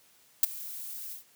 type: noise with ADSR envelope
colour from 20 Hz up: violet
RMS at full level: -18 dBFS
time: 0.43-1.24 s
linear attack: 4 ms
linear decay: 17 ms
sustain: -22 dB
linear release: 120 ms
effects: white hiss -62 dBFS RMS until 1.35 s + high-pass 80 Hz 12 dB/octave